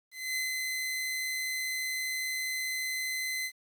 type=tone with ADSR envelope; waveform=sawtooth; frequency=2043 Hz; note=C7; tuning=42 cents flat; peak=-26 dBFS; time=0.11-3.52 s; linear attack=250 ms; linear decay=150 ms; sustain=-2 dB; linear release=68 ms; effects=10-bit